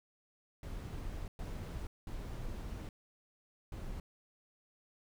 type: noise bursts at uneven times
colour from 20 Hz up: brown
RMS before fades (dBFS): -42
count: 4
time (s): 0.63-1.28 / 1.39-1.87 / 2.07-2.89 / 3.72-4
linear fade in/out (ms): 2
effects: none